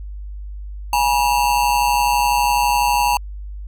square ring-modulated tone, 900 Hz, A5, 39 cents sharp, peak -12 dBFS, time 0.93-3.17 s, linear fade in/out 2 ms, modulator 66 Hz, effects added 50 Hz sine -28 dBFS peak until 3.67 s

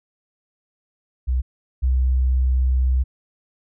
sine tone pair in turn, 63.2 / 64.01 Hz, B1 / C2, +41 / -37 cents, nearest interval unison, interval 22 cents, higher second, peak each -17 / -15 dBFS, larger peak second, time 1.27-1.42 / 1.82-3.04 s, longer second, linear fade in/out 20 ms, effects none

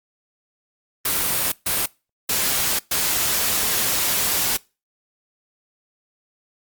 white noise bursts at uneven times, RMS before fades -21 dBFS, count 4, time 1.05-1.52 / 1.66-1.86 / 2.29-2.79 / 2.91-4.57 s, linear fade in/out 5 ms, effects noise-tail reverb RT60 0.3 s tail -24 dB re dry + Opus 32 kbps

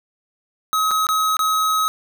square tone with dropouts, 1274 Hz, D#6, 41 cents sharp, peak -17 dBFS, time 0.73-1.88 s, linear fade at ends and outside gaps 0 ms, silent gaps 0.909-0.914 / 1.068-1.089 / 1.368-1.392 s, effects none

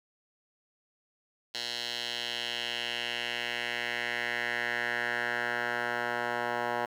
10% pulse tone with band-pass filter sweep, 120 Hz, B2, 49 cents flat, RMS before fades -33 dBFS, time 1.54-6.86 s, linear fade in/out 10 ms, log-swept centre 4000 to 1100 Hz, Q 2.5, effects 9-bit

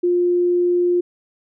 sine tone, 353.1 Hz, F4, 19 cents sharp, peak -14 dBFS, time 0.03-1.01 s, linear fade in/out 10 ms, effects none

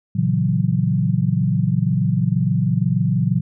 sine chord, F# dominant seventh, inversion first, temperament equal, 116.54 / 138.59 / 164.81 / 185 Hz, A#2 / C#3 / E3 / F#3, 0 / 0 / 0 / 0 cents, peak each -21 dBFS, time 0.15-3.41 s, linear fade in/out 10 ms, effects none

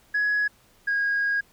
sine tone pair in turn, 1677 / 1637.8 Hz, G#6 / G#6, +16 / -25 cents, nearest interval unison, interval 41 cents, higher first, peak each -19 / -20 dBFS, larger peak first, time 0.14-0.48 / 0.87-1.41 s, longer second, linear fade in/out 10 ms, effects tanh soft clip ceiling -18 dBFS + pink hiss -59 dBFS RMS until 1.52 s

